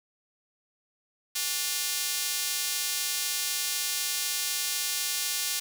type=tone with high-pass filter; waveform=square; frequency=162 Hz; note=E3; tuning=30 cents flat; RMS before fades=-30 dBFS; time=1.35-5.6 s; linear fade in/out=10 ms; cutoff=4200 Hz; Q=0.68; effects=none